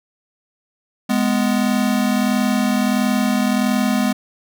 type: tone pair together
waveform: square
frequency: 207.7 / 249.2 Hz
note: G#3 / B3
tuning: 0 / +16 cents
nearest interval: minor third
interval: 316 cents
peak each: -19 dBFS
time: 1.09-4.13 s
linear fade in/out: 10 ms
effects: none